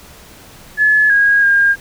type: tone with pitch steps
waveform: sine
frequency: 1714 / 1640 / 1613 Hz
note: A6 / G#6 / G6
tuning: -46 / -22 / +49 cents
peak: -8 dBFS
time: 0.77-1.76 s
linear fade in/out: 50 ms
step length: 330 ms
effects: pink hiss -40 dBFS RMS until 1.8 s